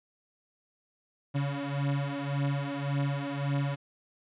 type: beating tone pair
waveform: 35% pulse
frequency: 140 / 141.8 Hz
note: C#3 / C#3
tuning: +18 / +40 cents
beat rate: 1.8 Hz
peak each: -30 dBFS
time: 1.34-3.76 s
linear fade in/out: 20 ms
effects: resampled to 8000 Hz